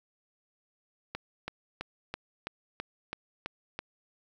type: click train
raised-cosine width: 0.3 ms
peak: -19 dBFS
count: 9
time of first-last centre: 1.15-3.79 s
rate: 3.03 Hz
effects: 9-bit